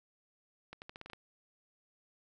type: accelerating click train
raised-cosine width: 0.3 ms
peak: -30 dBFS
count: 8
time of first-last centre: 0.73-1.133 s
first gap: 89 ms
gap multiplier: 0.85
effects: none